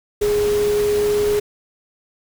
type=tone in noise; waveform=sine; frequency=415.3 Hz; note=G#4; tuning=in tune; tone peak=-15 dBFS; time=0.21-1.4 s; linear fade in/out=10 ms; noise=pink; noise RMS=-29 dBFS; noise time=0.21-1.4 s; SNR=+11 dB; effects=none

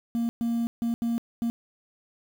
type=tone bursts at uneven times; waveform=sine; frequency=233.1 Hz; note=A#3; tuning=in tune; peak=-21 dBFS; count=5; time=0.15-0.29 / 0.41-0.67 / 0.82-0.94 / 1.02-1.18 / 1.42-1.5 s; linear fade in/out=0 ms; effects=tanh soft clip ceiling -23 dBFS + 8-bit

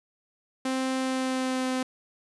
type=tone with pitch glide; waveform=sawtooth; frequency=261.6 to 257.7 Hz; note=C4 to C4; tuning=0 to -26 cents; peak=-22 dBFS; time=0.65-1.83 s; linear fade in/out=5 ms; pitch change=-26 cents; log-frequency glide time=0.97-1.68 s; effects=resampled to 24000 Hz

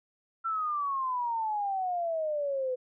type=exponential sweep; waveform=sine; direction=down; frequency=1355 to 500 Hz; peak=-28 dBFS; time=0.44-2.76 s; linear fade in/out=20 ms; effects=none

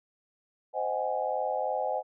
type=chord; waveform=sine; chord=Ab dominant seventh; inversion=first; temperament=just; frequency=519.1 / 623 / 747.5 / 830.6 Hz; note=C5 / Eb5 / Gb5 / Ab5; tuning=-14 / +2 / +17 / 0 cents; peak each=-33 dBFS; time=0.73-2.03 s; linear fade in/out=50 ms; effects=none

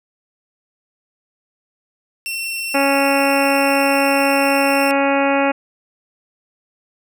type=tone; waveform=sawtooth; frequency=2708 Hz; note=E7; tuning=46 cents sharp; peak=-19 dBFS; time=2.26-4.91 s; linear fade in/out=0 ms
type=harmonic tone; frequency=277.2 Hz; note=C#4; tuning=in tune; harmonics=1 / 2 / 3 / 4 / 5 / 6 / 7 / 8 / 9 / 10; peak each=-19 / -18 / -20 / -27 / -25 / -29 / -29 / -29 / -25 / -31 dBFS; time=2.74-5.52 s; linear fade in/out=10 ms
effects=none

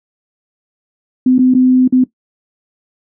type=tone with dropouts; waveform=sine; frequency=255.3 Hz; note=C4; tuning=42 cents flat; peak=-6 dBFS; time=1.26-2.04 s; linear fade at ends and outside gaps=5 ms; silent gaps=1.383-1.39 / 1.54-1.548 / 1.878-1.924 s; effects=noise-tail reverb RT60 0.1 s tail -17 dB re dry

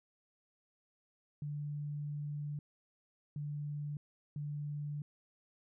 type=tone bursts at uneven times; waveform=sine; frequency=146.83 Hz; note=D3; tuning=in tune; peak=-37 dBFS; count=3; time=1.42-2.59 / 3.36-3.97 / 4.36-5.02 s; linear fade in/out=2 ms; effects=none

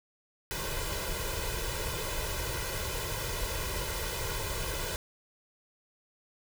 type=noise with comb filter; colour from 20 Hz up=pink; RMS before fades=-34 dBFS; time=0.51-4.96 s; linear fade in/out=0 ms; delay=2 ms; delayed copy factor=+0.8; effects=none

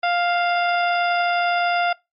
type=harmonic tone with a mistuned harmonic; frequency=700 Hz; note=F5; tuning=4 cents sharp; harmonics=1 / 2 / 3 / 4 / 5 / 7; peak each=-19 / -24 / -29 / -30 / -33 / -37 dBFS; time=0.03-1.93 s; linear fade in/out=5 ms; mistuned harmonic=4; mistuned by=-23 cents; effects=noise-tail reverb RT60 0.2 s tail -22 dB re dry + MP3 32 kbps

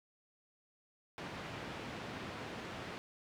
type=band-pass noise; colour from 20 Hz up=pink; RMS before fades=-45 dBFS; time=1.18-2.98 s; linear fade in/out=0 ms; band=110 to 3100 Hz; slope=12 dB/octave; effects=none

